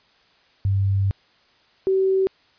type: tone pair in turn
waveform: sine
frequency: 98 / 382.2 Hz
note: G2 / G4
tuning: 0 / -44 cents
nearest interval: 2 octaves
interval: 2356 cents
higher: second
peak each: -17 / -16 dBFS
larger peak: second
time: 0.65-1.11 / 1.87-2.27 s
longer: first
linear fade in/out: 0 ms
effects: white hiss -58 dBFS RMS until 2.58 s + resampled to 11025 Hz